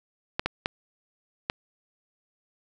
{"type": "clicks", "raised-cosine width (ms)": 0.3, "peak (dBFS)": -9, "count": 4, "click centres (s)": [0.395, 0.46, 0.659, 1.499], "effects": []}